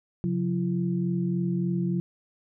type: tone cluster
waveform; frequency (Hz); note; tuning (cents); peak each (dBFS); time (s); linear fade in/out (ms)
sine; 135 / 178.4 / 338.7; C#3 / F3 / E4; -45 / +37 / +47; -31 / -25 / -33; 0.24-2; 0
effects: none